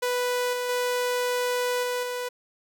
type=tone with level steps; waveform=sawtooth; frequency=493.9 Hz; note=B4; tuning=in tune; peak=-20 / -23 / -20 / -22 / -25 dBFS; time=0.02-2.29 s; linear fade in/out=10 ms; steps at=0.53 / 0.69 / 1.83 / 2.03 s; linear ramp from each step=2 ms; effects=none